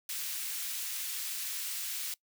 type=high-pass noise; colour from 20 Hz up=white; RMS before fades=-37 dBFS; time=0.09-2.14 s; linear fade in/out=2 ms; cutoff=2000 Hz; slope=12 dB/octave; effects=noise-tail reverb RT60 0.1 s tail -22 dB re dry